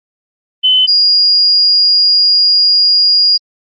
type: tone pair in turn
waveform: sine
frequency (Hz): 3033 / 4854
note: F#7 / D#8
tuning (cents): +42 / -44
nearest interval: minor sixth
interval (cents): 814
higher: second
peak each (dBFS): -6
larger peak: neither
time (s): 0.63-0.87 / 0.87-3.38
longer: second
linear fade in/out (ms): 20
effects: Opus 32 kbps